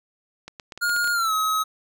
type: clicks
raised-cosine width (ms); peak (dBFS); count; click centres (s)
0.2; -20; 8; 0.48 / 0.598 / 0.722 / 0.776 / 0.895 / 0.964 / 1.044 / 1.075
type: tone with pitch glide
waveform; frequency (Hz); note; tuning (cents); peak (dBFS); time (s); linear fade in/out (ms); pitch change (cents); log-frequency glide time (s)
square; 1424 to 1276; F6 to D#6; +33 to +43; -21; 0.81-1.64; 20; -190; 1.13-1.33
effects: none